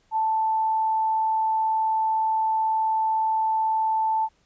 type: tone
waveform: sine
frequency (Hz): 881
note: A5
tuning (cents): +2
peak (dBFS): -20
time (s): 0.11-4.29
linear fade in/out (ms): 50
effects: pink hiss -65 dBFS RMS until 4.45 s + resampled to 16000 Hz